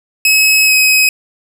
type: tone with pitch glide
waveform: sawtooth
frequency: 2565 to 2537 Hz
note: E7 to D#7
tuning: -48 to +33 cents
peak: -4 dBFS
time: 0.25-1.09 s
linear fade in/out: 2 ms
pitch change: -19 cents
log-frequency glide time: 0.66-0.73 s
effects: none